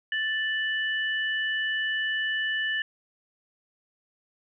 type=tone pair together; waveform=sine; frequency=1760 / 2960 Hz; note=A6 / F#7; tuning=0 / 0 cents; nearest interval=major sixth; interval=900 cents; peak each=-26 / -32 dBFS; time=0.12-2.82 s; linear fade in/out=2 ms; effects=none